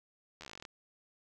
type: slowing click train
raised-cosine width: 0.2 ms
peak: -29 dBFS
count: 14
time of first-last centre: 0.41-0.652 s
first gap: 12 ms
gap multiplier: 1.07
effects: none